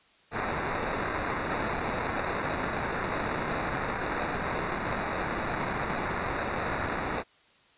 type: noise with sample-and-hold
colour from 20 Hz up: blue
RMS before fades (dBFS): -31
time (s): 0.31-7.24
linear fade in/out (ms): 50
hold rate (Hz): 3150
effects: white hiss -61 dBFS RMS until 7.77 s + resampled to 8000 Hz